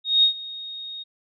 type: tone with ADSR envelope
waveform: sine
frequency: 3729 Hz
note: A#7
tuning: in tune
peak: -12 dBFS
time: 0.04-1.04 s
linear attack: 190 ms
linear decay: 100 ms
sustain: -20 dB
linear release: 22 ms
effects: none